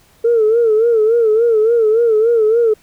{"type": "tone with vibrato", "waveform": "sine", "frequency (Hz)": 450, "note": "A4", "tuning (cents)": 39, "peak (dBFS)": -8, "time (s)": [0.24, 2.74], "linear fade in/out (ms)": 10, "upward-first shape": "sine", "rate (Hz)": 3.5, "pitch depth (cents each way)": 94, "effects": ["tanh soft clip ceiling -5 dBFS", "pink hiss -51 dBFS RMS until 2.82 s"]}